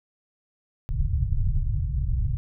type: low-pass noise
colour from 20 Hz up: pink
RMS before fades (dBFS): -24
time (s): 0.89-2.37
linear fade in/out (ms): 0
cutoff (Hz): 140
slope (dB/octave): 48
effects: none